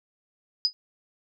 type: tone with exponential decay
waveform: sine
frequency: 4978 Hz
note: D#8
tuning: in tune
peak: -15 dBFS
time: 0.65-0.73 s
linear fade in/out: 0 ms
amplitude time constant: 17 ms
effects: none